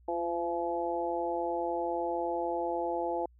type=harmonic tone with a mistuned harmonic; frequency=170.4 Hz; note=F3; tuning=42 cents flat; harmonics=2 / 3 / 4 / 5; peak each=-35 / -35 / -35 / -35 dBFS; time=0.08-3.26 s; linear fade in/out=5 ms; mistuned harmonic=2; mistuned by=+19 cents; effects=added 60 Hz sine -57 dBFS peak until 3.39 s